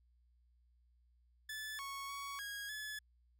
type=tone with pitch steps; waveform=sawtooth; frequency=1737 / 1105 / 1119 / 1643 / 1715 Hz; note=A6 / C#6 / C#6 / G#6 / A6; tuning=-23 / -6 / +16 / -19 / -45 cents; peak=-39 dBFS; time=1.49-2.99 s; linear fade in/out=5 ms; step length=300 ms; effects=added 60 Hz sine -68 dBFS peak until 3.39 s